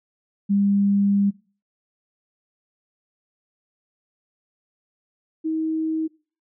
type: tone pair in turn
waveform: sine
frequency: 200.3 / 318 Hz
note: G3 / D#4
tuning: +38 / +38 cents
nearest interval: minor sixth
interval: 800 cents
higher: second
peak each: -16 / -21 dBFS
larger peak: first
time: 0.49-1.31 / 5.44-6.08 s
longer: first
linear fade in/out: 20 ms
effects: noise-tail reverb RT60 0.4 s tail -23 dB re dry